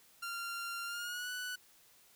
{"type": "tone with pitch glide", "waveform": "sawtooth", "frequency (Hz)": [1386, 1485.5], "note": ["F6", "F#6"], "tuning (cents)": [-14, 6], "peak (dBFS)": -35, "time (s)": [0.22, 1.56], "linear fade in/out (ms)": 10, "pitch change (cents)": 120, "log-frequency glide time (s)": [0.85, 1.31], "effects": ["white hiss -64 dBFS RMS until 2.15 s"]}